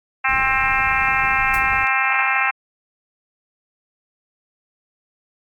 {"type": "harmonic tone", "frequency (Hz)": 264.9, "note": "C4", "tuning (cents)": 22, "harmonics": [3, 4, 5, 6, 7, 8, 9, 10], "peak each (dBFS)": [-24, -24, -24, -24, -24, -24, -24, -24], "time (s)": [0.24, 2.51], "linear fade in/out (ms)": 10}
{"type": "noise", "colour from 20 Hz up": "brown", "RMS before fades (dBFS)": -33, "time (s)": [0.28, 1.85], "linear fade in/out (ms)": 10}
{"type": "noise with exponential decay", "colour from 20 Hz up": "blue", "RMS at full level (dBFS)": -29, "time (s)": [1.54, 1.66], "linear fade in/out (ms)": 1, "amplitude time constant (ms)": 26}
{"effects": ["AAC 64 kbps"]}